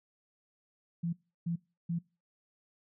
sine tone bursts, 169.7 Hz, F3, 49 cents flat, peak -30 dBFS, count 3, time 1.03-1.99 s, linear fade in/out 10 ms, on 100 ms, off 330 ms, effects noise-tail reverb RT60 0.3 s tail -23 dB re dry

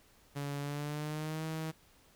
sawtooth tone with pitch glide, 142.5 to 159.03 Hz, C#3 to D#3, +48 to +38 cents, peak -32 dBFS, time 0.35-1.72 s, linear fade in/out 20 ms, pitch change +190 cents, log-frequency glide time 0.6-1.45 s, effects pink hiss -64 dBFS RMS until 2.15 s

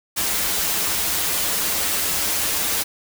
white noise with comb filter, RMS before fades -22 dBFS, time 0.16-2.84 s, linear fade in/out 20 ms, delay 8 ms, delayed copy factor -0.65, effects none

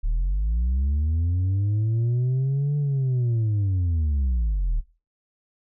sine linear two-way sweep, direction up then down, 35.53 to 146.83 to 35.53 Hz, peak -17 dBFS, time 0.03-4.81 s, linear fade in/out 20 ms, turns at 2.77 s, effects noise-tail reverb RT60 0.3 s tail -18 dB re dry + tanh soft clip ceiling -19 dBFS

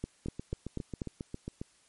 two click trains, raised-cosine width 3 ms, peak -21 / -24 dBFS, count 5 / 11, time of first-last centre 0.04-1.018 / 0.26-1.615 s, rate 4.09 / 7.38 Hz, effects white hiss -65 dBFS RMS until 1.88 s + MP3 48 kbps

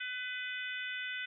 harmonic tone, 501 Hz, B4, 25 cents sharp, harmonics 3 / 4 / 5 / 6 / 7, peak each -40 / -42 / -44 / -46 / -47 dBFS, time 0-1.26 s, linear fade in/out 10 ms, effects none

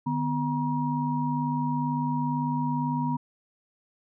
sine tone cluster, 151.1 / 249 / 953 Hz, D3 / B3 / A#5, +50 / +14 / +38 cents, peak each -29 / -28 / -30 dBFS, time 0.06-3.17 s, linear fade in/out 10 ms, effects none

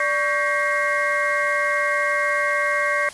sine tone cluster, 585 / 1123 / 1579 / 1904 / 2131 Hz, D5 / C#6 / G6 / A#6 / C7, -7 / +22 / +12 / +36 / +31 cents, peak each -25 dBFS, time 0-3.09 s, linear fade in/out 2 ms, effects white hiss -40 dBFS RMS until 3.13 s + resampled to 24000 Hz

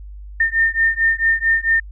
sine beating tone pair, 1812 / 1816.5 Hz, A#6 / A#6, -50 / -45 cents, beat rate 4.5 Hz, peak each -17 dBFS, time 0.4-1.8 s, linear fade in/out 5 ms, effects added 50 Hz sine -32 dBFS peak until 1.91 s

